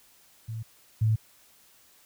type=tone pair in turn; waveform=sine; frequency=112.6 / 109.77 Hz; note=A2 / A2; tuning=+40 / -4 cents; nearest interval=unison; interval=44 cents; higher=first; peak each=-32 / -20 dBFS; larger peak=second; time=0.48-0.63 / 1.01-1.16 s; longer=neither; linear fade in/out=10 ms; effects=white hiss -59 dBFS RMS until 2.05 s